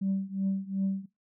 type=tone with tremolo; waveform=sine; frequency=193.7 Hz; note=G3; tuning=20 cents flat; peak=-23 dBFS; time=0.01-1.06 s; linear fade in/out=10 ms; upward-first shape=triangle; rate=2.7 Hz; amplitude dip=95%; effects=noise-tail reverb RT60 0.2 s tail -20 dB re dry + tanh soft clip ceiling -22 dBFS